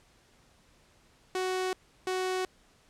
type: tone pair in turn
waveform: sawtooth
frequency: 371.5 / 371.5 Hz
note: F#4 / F#4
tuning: +7 / +7 cents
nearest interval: unison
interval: 0 cents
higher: neither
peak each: -25 dBFS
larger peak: neither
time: 1.35-1.73 / 2.07-2.45 s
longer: neither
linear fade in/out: 2 ms
effects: pink hiss -63 dBFS RMS until 2.89 s + low-pass 9000 Hz 12 dB/octave